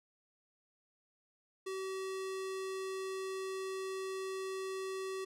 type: tone with low-pass filter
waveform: square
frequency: 381.4 Hz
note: G4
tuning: 47 cents flat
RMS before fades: -40 dBFS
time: 1.66-5.25 s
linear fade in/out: 10 ms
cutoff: 9700 Hz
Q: 1
effects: none